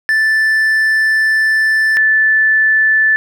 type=tone pair in turn; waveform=triangle / sine; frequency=1760 / 1752.5 Hz; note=A6 / A6; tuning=0 / -7 cents; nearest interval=unison; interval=7 cents; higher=first; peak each=-8 dBFS; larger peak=neither; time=0.09-1.97 / 1.97-3.16 s; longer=first; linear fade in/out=0 ms; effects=none